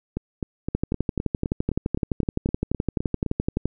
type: two click trains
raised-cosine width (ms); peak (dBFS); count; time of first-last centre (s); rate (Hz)
3; -9 / -13; 35 / 13; 0.75-3.656 / 0.17-3.263; 11.7 / 3.88
effects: none

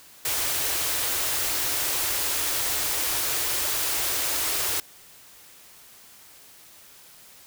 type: band-stop noise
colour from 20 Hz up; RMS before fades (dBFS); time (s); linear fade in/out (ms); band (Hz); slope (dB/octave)
white; -26; 0.25-4.8; 2; 140 to 270; 96
effects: white hiss -50 dBFS RMS until 7.46 s

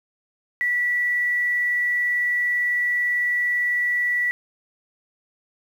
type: tone with quantisation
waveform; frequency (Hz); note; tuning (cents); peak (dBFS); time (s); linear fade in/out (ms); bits
sine; 1953; B6; -20; -19; 0.61-4.31; 0; 8
effects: none

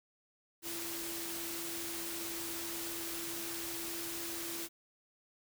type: tone in noise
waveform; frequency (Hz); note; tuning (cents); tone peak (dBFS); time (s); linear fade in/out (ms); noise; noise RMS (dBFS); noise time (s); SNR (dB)
sine; 336.3; E4; +35; -45; 0.62-4.69; 50; white; -41; 0.62-4.69; -7
effects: none

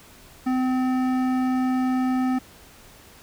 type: tone with hard clipping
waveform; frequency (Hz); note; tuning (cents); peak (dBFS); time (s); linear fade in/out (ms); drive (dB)
sine; 256.5; C4; -34; -22; 0.46-2.39; 10; 13
effects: pink hiss -49 dBFS RMS until 3.22 s

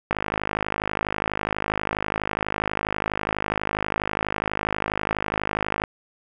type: click train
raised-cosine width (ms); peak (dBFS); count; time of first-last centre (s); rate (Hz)
0.5; -8; 300; 0.11-5.838; 52.2
effects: none

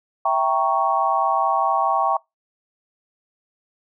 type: chord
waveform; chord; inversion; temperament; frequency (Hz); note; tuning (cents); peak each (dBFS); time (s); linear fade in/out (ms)
sine; E diminished seventh; none; equal; 659.3 / 784 / 932.3 / 1108.7; E5 / G5 / Bb5 / Db6; 0 / 0 / 0 / 0; -24 / -21 / -24 / -21; 0.25-2.17; 5
effects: noise-tail reverb RT60 0.2 s tail -25 dB re dry

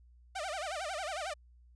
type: tone with vibrato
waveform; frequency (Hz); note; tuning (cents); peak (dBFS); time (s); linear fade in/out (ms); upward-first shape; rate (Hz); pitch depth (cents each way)
sawtooth; 681; F5; -44; -32; 0.35-1.34; 10; sine; 11; 250
effects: added 60 Hz sine -57 dBFS peak until 1.75 s + resampled to 22050 Hz

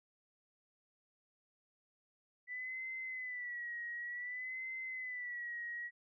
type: tone with vibrato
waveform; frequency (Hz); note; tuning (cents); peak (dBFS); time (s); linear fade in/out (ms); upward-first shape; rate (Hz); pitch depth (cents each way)
sine; 1975.5; B6; 0; -40; 2.47-5.91; 50; sine; 0.55; 74
effects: none

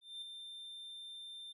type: tone with ADSR envelope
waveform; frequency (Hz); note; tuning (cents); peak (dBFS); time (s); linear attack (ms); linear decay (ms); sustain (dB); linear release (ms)
triangle; 3584; A7; +31; -40; 0.01-1.53; 210; 5; -5; 17
effects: resampled to 32000 Hz

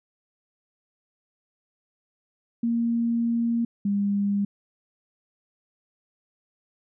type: tone pair in turn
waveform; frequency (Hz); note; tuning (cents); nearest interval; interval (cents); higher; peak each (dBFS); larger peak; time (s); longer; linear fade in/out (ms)
sine; 233.1 / 201.5; A#3 / G3; 0 / +48; minor third; 252; first; -21; neither; 2.63-3.65 / 3.85-4.45; first; 5
effects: none

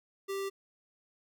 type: tone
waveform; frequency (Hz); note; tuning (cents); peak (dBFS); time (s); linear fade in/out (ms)
square; 392; G4; 0; -34; 0.28-0.5; 20
effects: none

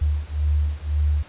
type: beating tone pair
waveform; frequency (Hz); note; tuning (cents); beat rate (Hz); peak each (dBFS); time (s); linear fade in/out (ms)
sine; 73.42 / 75.32; D2 / D2; 0 / +44; 1.9; -22; 0.01-1.23; 10
effects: pink hiss -46 dBFS RMS until 1.28 s + resampled to 8000 Hz

